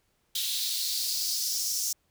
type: noise with high-pass filter sweep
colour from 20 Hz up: white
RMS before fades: -30 dBFS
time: 0.35-1.93 s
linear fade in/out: 5 ms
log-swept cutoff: 3600 to 6000 Hz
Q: 4
effects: pink hiss -72 dBFS RMS until 2.1 s